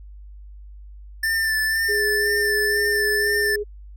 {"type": "tone with vibrato", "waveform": "square", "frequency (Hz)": 1776, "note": "A6", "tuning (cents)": 16, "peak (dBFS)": -20, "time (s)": [1.23, 3.56], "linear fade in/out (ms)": 5, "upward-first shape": "sine", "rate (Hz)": 2, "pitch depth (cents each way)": 27}
{"type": "tone", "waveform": "sine", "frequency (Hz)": 415.3, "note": "G#4", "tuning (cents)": 0, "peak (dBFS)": -23, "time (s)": [1.88, 3.64], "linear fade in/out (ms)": 20}
{"effects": ["added 50 Hz sine -38 dBFS peak until 3.96 s"]}